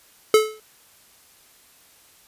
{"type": "tone with exponential decay", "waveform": "square", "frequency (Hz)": 432.8, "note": "A4", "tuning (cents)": -29, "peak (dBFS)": -9, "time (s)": [0.34, 0.6], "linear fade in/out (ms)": 2, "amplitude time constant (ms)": 56, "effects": ["white hiss -54 dBFS RMS until 2.27 s", "resampled to 32000 Hz"]}